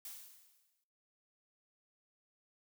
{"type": "noise with exponential decay", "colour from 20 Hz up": "blue", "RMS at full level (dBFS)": -45, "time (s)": [0.05, 0.84], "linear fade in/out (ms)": 2, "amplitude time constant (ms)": 170, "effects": ["noise-tail reverb RT60 0.9 s tail -23 dB re dry"]}